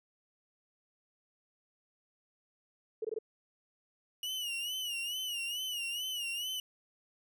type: tone bursts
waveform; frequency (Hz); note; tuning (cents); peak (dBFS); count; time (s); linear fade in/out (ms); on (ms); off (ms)
sine; 440; A4; 0; -32; 4; 3.02-3.188; 5; 27; 20
type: tone with vibrato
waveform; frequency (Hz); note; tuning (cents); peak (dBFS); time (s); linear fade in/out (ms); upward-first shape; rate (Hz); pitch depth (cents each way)
40% pulse; 2897; F#7; -37; -34; 4.23-6.6; 2; sine; 2.3; 95
effects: none